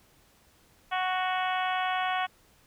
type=harmonic tone; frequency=370 Hz; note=F#4; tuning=in tune; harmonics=2 / 3 / 4 / 5 / 6 / 7 / 8 / 9; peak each=-29 / -33 / -35 / -37 / -39 / -40 / -41 / -42 dBFS; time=0.91-2.27 s; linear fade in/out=20 ms; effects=pink hiss -62 dBFS RMS until 2.66 s